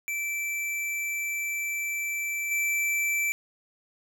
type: tone with level steps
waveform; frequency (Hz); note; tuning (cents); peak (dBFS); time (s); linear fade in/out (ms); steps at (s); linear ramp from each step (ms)
square; 2330; D7; -14; -29 / -25; 0.08-3.32; 0; 2.51; 5
effects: none